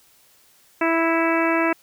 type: harmonic tone with a mistuned harmonic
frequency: 329.6 Hz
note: E4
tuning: in tune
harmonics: 1 / 2 / 3 / 4 / 5 / 6 / 7 / 8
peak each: -21 / -24 / -26 / -27 / -28 / -29 / -29 / -30 dBFS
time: 0.81-1.73 s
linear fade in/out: 5 ms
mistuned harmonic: 7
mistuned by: -23 cents
effects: white hiss -56 dBFS RMS until 1.82 s